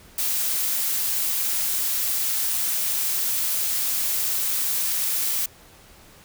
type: noise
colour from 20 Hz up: blue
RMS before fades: -24 dBFS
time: 0.18-5.46 s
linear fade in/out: 5 ms
effects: pink hiss -50 dBFS RMS until 6.24 s